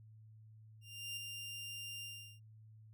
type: tone with ADSR envelope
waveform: sawtooth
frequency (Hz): 2794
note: F7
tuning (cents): 0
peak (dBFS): -37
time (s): 0.81-2.4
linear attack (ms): 360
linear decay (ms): 4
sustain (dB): -4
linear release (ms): 380
effects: added 109 Hz sine -56 dBFS peak until 2.93 s